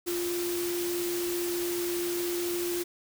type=tone in noise; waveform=sine; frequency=349.2 Hz; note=F4; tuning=in tune; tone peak=-29 dBFS; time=0.06-2.84 s; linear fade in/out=20 ms; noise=white; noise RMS=-36 dBFS; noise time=0.06-2.84 s; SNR=+4 dB; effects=none